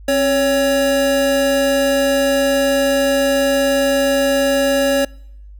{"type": "tone pair together", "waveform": "square", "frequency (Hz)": [268.1, 559], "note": ["C4", "C#5"], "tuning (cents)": [42, 14], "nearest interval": "octave + minor second", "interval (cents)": 1272, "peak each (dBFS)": [-20, -15], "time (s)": [0.08, 5.05], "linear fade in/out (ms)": 5, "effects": ["noise-tail reverb RT60 0.8 s tail -26 dB re dry", "added 50 Hz sine -35 dBFS peak until 5.59 s"]}